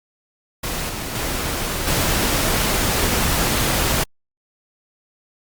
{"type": "noise with level steps", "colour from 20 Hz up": "pink", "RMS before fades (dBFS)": [-25, -28, -24, -19], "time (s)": [0.63, 4.04], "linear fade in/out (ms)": 10, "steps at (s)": [0.89, 1.15, 1.87], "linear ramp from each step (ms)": 2, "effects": ["Opus 48 kbps"]}